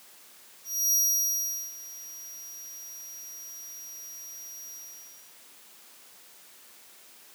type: tone with ADSR envelope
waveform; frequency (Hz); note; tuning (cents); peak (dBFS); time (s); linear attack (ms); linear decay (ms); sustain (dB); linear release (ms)
sawtooth; 5740; F8; +47; -18; 0.64-5.35; 290; 790; -20; 630
effects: white hiss -53 dBFS RMS until 7.34 s + high-pass 200 Hz 12 dB/octave